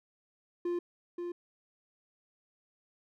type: tone with echo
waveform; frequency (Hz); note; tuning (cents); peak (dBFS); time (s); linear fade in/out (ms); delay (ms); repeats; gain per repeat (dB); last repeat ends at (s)
triangle; 349.2; F4; 0; -28; 0.65-0.79; 5; 530; 1; -5; 1.32
effects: none